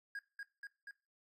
triangle tone with echo, 1635 Hz, G#6, 28 cents flat, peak -39 dBFS, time 0.15-0.19 s, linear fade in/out 2 ms, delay 240 ms, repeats 3, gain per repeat -2 dB, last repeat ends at 0.91 s, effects noise-tail reverb RT60 0.3 s tail -20 dB re dry + AAC 48 kbps

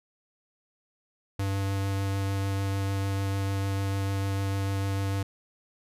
square tone with vibrato, 98 Hz, G2, in tune, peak -27 dBFS, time 1.39-5.23 s, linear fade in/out 5 ms, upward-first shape sine, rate 6.7 Hz, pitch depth 9 cents each way, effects resampled to 32000 Hz

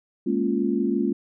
sine chord, Bb minor seventh, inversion third, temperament equal, 207.7 / 233.1 / 277.2 / 349.2 Hz, Ab3 / Bb3 / Db4 / F4, 0 / 0 / 0 / 0 cents, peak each -26 dBFS, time 0.26-1.13 s, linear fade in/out 10 ms, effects none

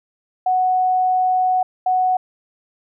sine tone bursts at uneven times, 740 Hz, F#5, in tune, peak -14 dBFS, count 2, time 0.46-1.63 / 1.86-2.17 s, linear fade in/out 5 ms, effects none

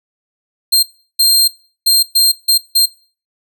sawtooth tone bursts at uneven times, 4186 Hz, C8, in tune, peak -5 dBFS, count 6, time 0.72-0.83 / 1.19-1.48 / 1.86-2.03 / 2.15-2.32 / 2.48-2.58 / 2.75-2.86 s, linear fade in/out 10 ms, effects noise-tail reverb RT60 0.4 s tail -21 dB re dry

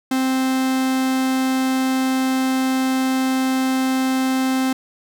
45% pulse tone, 261.6 Hz, C4, in tune, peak -17 dBFS, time 0.11-4.73 s, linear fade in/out 5 ms, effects none

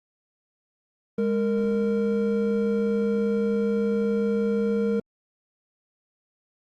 triangle tone pair together, 206.1 / 462.6 Hz, G#3 / A#4, -13 / -13 cents, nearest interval octave + major second, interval 1400 cents, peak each -22 / -22 dBFS, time 1.18-5 s, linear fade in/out 5 ms, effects Opus 32 kbps

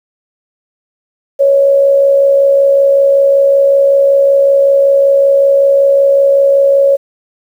sine tone with amplitude modulation, 554.4 Hz, C#5, in tune, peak -3 dBFS, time 1.39-6.97 s, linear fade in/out 20 ms, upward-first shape sine, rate 65.3 Hz, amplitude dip 40%, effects 7-bit

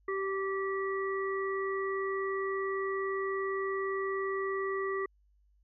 harmonic tone, 388.2 Hz, G4, 17 cents flat, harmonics 1 / 3 / 5, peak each -32 / -37 / -39 dBFS, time 0.08-5.06 s, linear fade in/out 5 ms, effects added 50 Hz sine -64 dBFS peak until 5.63 s

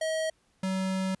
square tone pair in turn, 637 / 189.38 Hz, D#5 / F#3, +41 / +41 cents, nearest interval octave + major sixth, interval 2100 cents, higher first, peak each -28 dBFS, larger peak neither, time 0.01-0.3 / 0.63-1.15 s, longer second, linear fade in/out 5 ms, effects pink hiss -69 dBFS RMS until 1.2 s + resampled to 24000 Hz

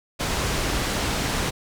pink low-pass noise, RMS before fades -25 dBFS, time 0.19-1.51 s, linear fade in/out 20 ms, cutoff 8200 Hz, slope 12 dB/octave, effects none

